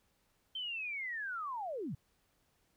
sine linear sweep, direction down, 3136 to 104.3 Hz, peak -37 dBFS, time 0.55-1.95 s, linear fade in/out 5 ms, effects pink hiss -75 dBFS RMS until 2.76 s

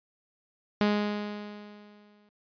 sawtooth tone with exponential decay, 207.7 Hz, G#3, in tune, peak -17 dBFS, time 0.81-2.29 s, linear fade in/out 0 ms, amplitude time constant 320 ms, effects resampled to 11025 Hz

